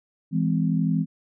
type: chord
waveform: sine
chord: E augmented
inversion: none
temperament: just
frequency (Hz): 164.81 / 206 / 257.5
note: E3 / G#3 / B#3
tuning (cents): 0 / -14 / -28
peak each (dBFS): -22 / -26 / -26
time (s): 0.31-1.06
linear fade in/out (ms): 50
effects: none